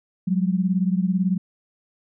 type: beating tone pair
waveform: sine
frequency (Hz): 181.3 / 199.3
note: F#3 / G3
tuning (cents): -35 / +29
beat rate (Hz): 18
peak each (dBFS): -20 / -23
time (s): 0.27-1.38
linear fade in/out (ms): 10
effects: none